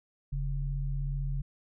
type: tone pair together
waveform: sine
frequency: 41.09 / 138.7 Hz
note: E1 / C#3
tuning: -5 / +1 cents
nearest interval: octave + major sixth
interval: 2106 cents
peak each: -31 / -33 dBFS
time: 0.32-1.42 s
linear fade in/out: 10 ms
effects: none